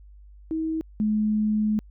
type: tone pair in turn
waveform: sine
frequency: 319.8 / 213.4 Hz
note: D#4 / G#3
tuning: +48 / +47 cents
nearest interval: perfect fifth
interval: 701 cents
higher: first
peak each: -24 / -20 dBFS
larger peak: second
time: 0.51-0.81 / 1-1.79 s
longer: second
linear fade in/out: 0 ms
effects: added 50 Hz sine -45 dBFS peak until 1.9 s